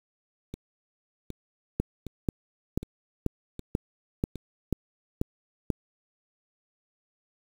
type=two click trains; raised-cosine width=3 ms; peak=-12 / -24 dBFS; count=9 / 6; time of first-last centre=1.8-5.702 / 0.54-4.357 s; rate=2.05 / 1.31 Hz; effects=7-bit